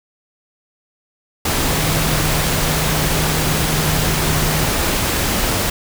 sine tone in noise, 154.6 Hz, D#3, 11 cents flat, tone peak -21 dBFS, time 1.69-4.64 s, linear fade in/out 5 ms, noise pink, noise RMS -18 dBFS, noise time 1.45-5.7 s, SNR -6 dB, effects none

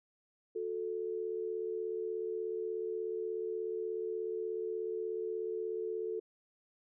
sine tone pair together, 363.4 / 440 Hz, F#4 / A4, -31 / 0 cents, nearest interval minor third, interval 331 cents, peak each -39 / -36 dBFS, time 0.55-6.2 s, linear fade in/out 10 ms, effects none

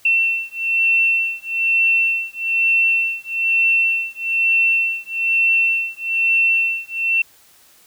sine beating tone pair, 2697 / 2698.1 Hz, E7 / E7, +39 / +40 cents, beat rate 1.1 Hz, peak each -18 dBFS, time 0.05-7.22 s, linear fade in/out 5 ms, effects white hiss -51 dBFS RMS until 7.86 s

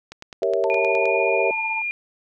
click train, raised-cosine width 0.2 ms, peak -19 dBFS, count 10, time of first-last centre 0.12-1.056 s, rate 9.62 Hz
sine chord, G diminished seventh, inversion none, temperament equal with one note detuned, 392 / 466.2 / 554.4 / 657 Hz, G4 / Bb4 / Db5 / Fb5, 0 / 0 / 0 / -6 cents, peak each -24 dBFS, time 0.42-1.51 s, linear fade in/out 2 ms
sine tone with tremolo, 888 Hz, A5, 16 cents sharp, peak -25 dBFS, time 0.64-1.82 s, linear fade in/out 2 ms, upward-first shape sine, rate 16 Hz, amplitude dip 55%
sine tone with pitch glide, 2439 to 2414 Hz, D#7 to D7, -35 to +47 cents, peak -23 dBFS, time 0.7-1.91 s, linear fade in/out 0 ms, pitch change -18 cents, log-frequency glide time 1.15-1.78 s
effects none

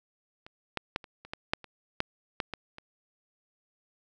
clicks, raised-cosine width 0.3 ms, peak -30 / -14 / -13 / -30 / -30 / -19 / -9 / -29 / -11 / -13 / -19 / -28 dBFS, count 12, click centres 0.465 / 0.773 / 0.961 / 1.042 / 1.25 / 1.335 / 1.535 / 1.643 / 2.004 / 2.402 / 2.537 / 2.784 s, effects none

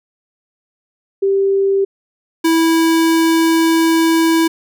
sine / square tone pair in turn, 392 / 327.4 Hz, G4 / E4, 0 / -12 cents, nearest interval minor third, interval 312 cents, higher first, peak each -11 dBFS, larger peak neither, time 1.22-1.85 / 2.44-4.48 s, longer second, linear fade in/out 10 ms, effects none

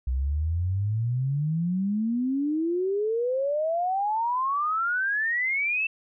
sine exponential sweep, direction up, 61.74 to 2679 Hz, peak -23 dBFS, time 0.07-5.87 s, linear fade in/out 5 ms, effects none

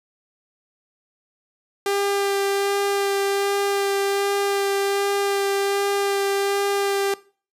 sawtooth tone with vibrato, 398.4 Hz, G4, 28 cents sharp, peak -16 dBFS, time 1.86-7.14 s, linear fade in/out 2 ms, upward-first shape sine, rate 1.3 Hz, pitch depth 10 cents each way, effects noise-tail reverb RT60 0.4 s tail -20 dB re dry + resampled to 32000 Hz

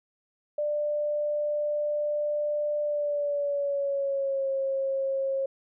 sine tone with pitch glide, 593 to 540.7 Hz, D5 to C#5, +17 to -43 cents, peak -25 dBFS, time 0.58-5.46 s, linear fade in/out 5 ms, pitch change -160 cents, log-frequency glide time 2.82-4.49 s, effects none

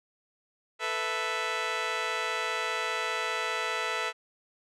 10% pulse chord, A suspended second, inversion none, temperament just, 440 / 495 / 660 Hz, A4 / B4 / E5, 0 / +4 / +2 cents, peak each -26 dBFS, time 0.79-4.13 s, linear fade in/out 50 ms, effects low-pass 6000 Hz 12 dB/octave

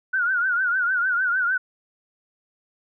sine tone with vibrato, 1470 Hz, F#6, 12 cents flat, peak -19 dBFS, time 0.13-1.58 s, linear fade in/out 10 ms, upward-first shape triangle, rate 6.6 Hz, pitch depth 120 cents each way, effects none

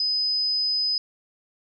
sine tone, 5020 Hz, D#8, 15 cents sharp, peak -21 dBFS, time 0-0.98 s, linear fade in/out 2 ms, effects none

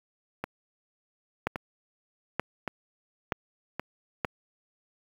two click trains, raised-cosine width 0.5 ms, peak -16 / -11 dBFS, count 4 / 4, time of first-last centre 0.44-3.796 / 1.47-4.248 s, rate 0.894 / 1.08 Hz, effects high-pass 60 Hz 12 dB/octave + 7-bit

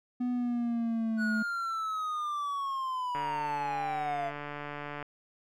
triangle tone with pitch glide, 246.9 to 218.7 Hz, B3 to A3, 0 to -10 cents, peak -26 dBFS, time 0.2-1.43 s, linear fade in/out 10 ms, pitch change -210 cents, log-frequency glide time 0.32-1.28 s
triangle linear sweep, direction down, 1480 to 676 Hz, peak -29 dBFS, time 1.17-4.32 s, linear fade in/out 50 ms
click train, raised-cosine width 0.5 ms, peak -24 dBFS, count 275, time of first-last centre 3.15-5.027 s, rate 146 Hz
effects none

